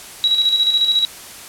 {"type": "tone with tremolo", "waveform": "sine", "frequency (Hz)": 3879, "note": "B7", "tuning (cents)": -32, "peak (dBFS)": -11, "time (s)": [0.24, 1.05], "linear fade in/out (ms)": 0, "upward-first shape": "square", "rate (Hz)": 14, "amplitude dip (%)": 50, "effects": ["white hiss -36 dBFS RMS until 1.48 s", "low-pass 12000 Hz 12 dB/octave"]}